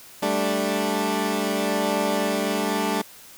15% pulse chord, G suspended second, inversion none, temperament equal, 196 / 220 / 293.7 Hz, G3 / A3 / D4, 0 / 0 / 0 cents, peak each -20 dBFS, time 0.22-3.02 s, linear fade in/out 10 ms, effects white hiss -46 dBFS RMS until 3.37 s

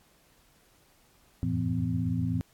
sine tone cluster, 86.9 / 94.5 / 111.7 / 167.8 / 254.3 Hz, F2 / F#2 / A2 / E3 / C4, -8 / +37 / +27 / +31 / -49 cents, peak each -37 / -39 / -30 / -31 / -32 dBFS, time 1.43-2.41 s, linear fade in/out 0 ms, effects pink hiss -63 dBFS RMS until 2.53 s + AAC 64 kbps

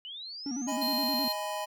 sine linear sweep, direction up, 2900 to 7040 Hz, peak -39 dBFS, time 0.05-0.76 s, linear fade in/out 0 ms
triangle tone with vibrato, 260 Hz, C4, 11 cents flat, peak -30 dBFS, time 0.46-1.28 s, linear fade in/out 2 ms, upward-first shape square, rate 9.6 Hz, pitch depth 130 cents each way
square chord, G# minor, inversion second, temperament just, 623 / 830.6 / 996.7 Hz, D#5 / G#5 / B5, +2 / 0 / +16 cents, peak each -37 / -38 / -38 dBFS, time 0.67-1.66 s, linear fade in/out 20 ms
square tone, 4186 Hz, C8, in tune, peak -30 dBFS, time 0.81-1.33 s, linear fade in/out 10 ms
effects none

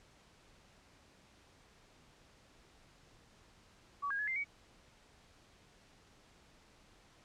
sine tone with pitch steps, 1137 / 1630 / 1699 / 2090 / 2252 Hz, C#6 / G#6 / G#6 / C7 / C#7, +44 / -33 / +39 / -2 / +27 cents, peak -34 dBFS, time 4.02-4.445 s, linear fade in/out 20 ms, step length 85 ms, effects pink hiss -64 dBFS RMS until 7.24 s + low-pass 7000 Hz 12 dB/octave

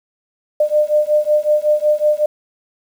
sine beating tone pair, 599 / 604.4 Hz, D5 / D5, +34 / +50 cents, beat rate 5.4 Hz, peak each -15 dBFS, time 0.6-2.26 s, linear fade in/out 5 ms, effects 7-bit

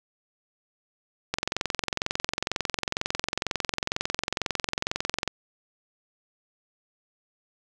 click train, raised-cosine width 0.2 ms, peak -8 dBFS, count 88, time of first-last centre 1.34-5.277 s, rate 22.1 Hz, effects none

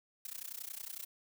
blue noise with amplitude modulation, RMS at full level -41 dBFS, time 0.25-1.05 s, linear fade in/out 2 ms, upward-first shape sine, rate 30.9 Hz, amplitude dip 95%, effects none

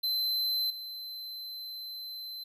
square tone with level steps, 4069 Hz, C8, 49 cents flat, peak -28 / -39 dBFS, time 0.03-2.44 s, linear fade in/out 10 ms, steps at 0.7 s, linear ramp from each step 5 ms, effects none

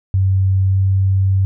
sine tone with pitch glide, 95.5 to 96.11 Hz, G2 to G2, -45 to -34 cents, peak -11 dBFS, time 0.14-1.45 s, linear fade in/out 0 ms, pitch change +11 cents, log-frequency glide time 0.67-0.78 s, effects none

